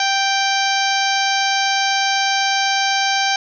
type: harmonic tone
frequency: 784 Hz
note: G5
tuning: in tune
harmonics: 1 / 2 / 3 / 4 / 5 / 6 / 7 / 8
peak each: -19 / -22 / -24 / -25 / -26 / -27 / -27 / -28 dBFS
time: 0-3.36 s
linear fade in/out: 2 ms
effects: none